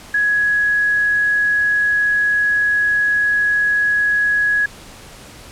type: tone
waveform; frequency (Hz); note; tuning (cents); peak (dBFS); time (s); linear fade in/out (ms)
sine; 1673; G#6; +12; -13; 0.14-4.66; 5
effects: pink hiss -39 dBFS RMS until 5.51 s + low-pass 11000 Hz 12 dB/octave